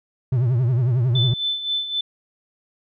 triangle tone with vibrato, 123.4 Hz, B2, 1 cent flat, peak -14 dBFS, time 0.32-1.34 s, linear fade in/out 5 ms, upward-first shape triangle, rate 11 Hz, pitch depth 170 cents each way
sine tone with tremolo, 3520 Hz, A7, in tune, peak -19 dBFS, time 1.15-2.01 s, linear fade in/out 5 ms, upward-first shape sine, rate 3.8 Hz, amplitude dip 65%
effects none

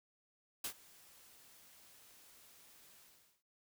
white noise with ADSR envelope, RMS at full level -39 dBFS, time 0.64-3.43 s, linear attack 4 ms, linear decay 86 ms, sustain -23 dB, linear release 450 ms, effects none

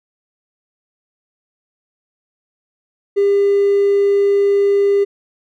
triangle tone with hard clipping, 401.1 Hz, G4, 40 cents sharp, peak -11 dBFS, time 3.16-5.05 s, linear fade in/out 20 ms, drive 4 dB, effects none

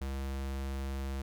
square tone, 67.6 Hz, C#2, 43 cents flat, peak -35 dBFS, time 0.01-1.22 s, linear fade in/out 5 ms, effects none

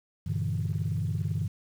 sine chord, E half-diminished seventh, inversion first, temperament equal with one note detuned, 96.54 / 116.54 / 146.83 / 164.81 Hz, G2 / Bb2 / D3 / E3, -26 / 0 / 0 / 0 cents, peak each -30 / -32 / -32 / -33 dBFS, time 0.26-1.48 s, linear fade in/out 10 ms, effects tanh soft clip ceiling -20 dBFS + 9-bit

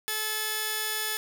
5% pulse tone pair together, 431.8 / 1727.2 Hz, A4 / A6, -33 / -33 cents, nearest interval 2 octaves, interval 2400 cents, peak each -22 / -20 dBFS, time 0.08-1.17 s, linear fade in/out 0 ms, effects none

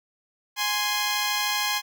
10% pulse tone pair together, 830.6 / 1046.5 Hz, G#5 / C6, 0 / 0 cents, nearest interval major third, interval 400 cents, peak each -18 dBFS, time 0.56-1.82 s, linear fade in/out 50 ms, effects none

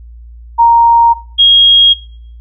sine tone pair in turn, 932.3 / 3270 Hz, A#5 / G#7, 0 / -28 cents, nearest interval octave + minor seventh, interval 2172 cents, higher second, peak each -3 dBFS, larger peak neither, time 0.58-1.14 / 1.38-1.94 s, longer neither, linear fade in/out 20 ms, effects noise-tail reverb RT60 0.5 s tail -19 dB re dry + added 58 Hz sine -30 dBFS peak until 2.4 s

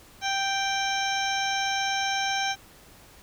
harmonic tone, 784 Hz, G5, in tune, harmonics 1 / 2 / 3 / 4 / 5 / 7 / 8, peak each -28 / -31 / -33 / -34 / -35 / -36 / -37 dBFS, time 0.21-2.56 s, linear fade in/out 50 ms, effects pink hiss -52 dBFS RMS until 3.22 s

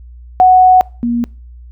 sine tone pair in turn, 740 / 237.2 Hz, F#5 / A#3, 0 / +30 cents, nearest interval octave + minor sixth, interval 1970 cents, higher first, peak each -3 / -12 dBFS, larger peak first, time 0.4-0.81 / 1.03-1.24 s, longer first, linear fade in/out 0 ms, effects noise-tail reverb RT60 0.4 s tail -25 dB re dry + added 60 Hz sine -32 dBFS peak until 1.71 s

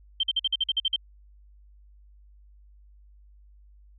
sine tone bursts, 3136 Hz, G7, in tune, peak -21 dBFS, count 10, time 0.2-0.962 s, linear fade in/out 5 ms, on 33 ms, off 48 ms, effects added 50 Hz sine -51 dBFS peak until 3.98 s

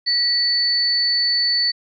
sine tone pair together, 1940 / 4480 Hz, B6 / C#8, -31 / +18 cents, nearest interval octave + major second, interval 1449 cents, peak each -26 / -16 dBFS, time 0.06-1.72 s, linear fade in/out 20 ms, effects none

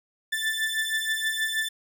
30% pulse beating tone pair, 1760 / 1766.3 Hz, A6 / A6, 0 / +6 cents, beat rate 6.3 Hz, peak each -27 / -25 dBFS, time 0.32-1.69 s, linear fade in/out 10 ms, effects none

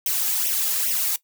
blue noise with flanger, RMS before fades -23 dBFS, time 0.06-1.16 s, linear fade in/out 2 ms, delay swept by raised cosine 0.33 to 2.43 ms, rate 2.4 Hz, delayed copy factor +1, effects noise-tail reverb RT60 0.1 s tail -18 dB re dry

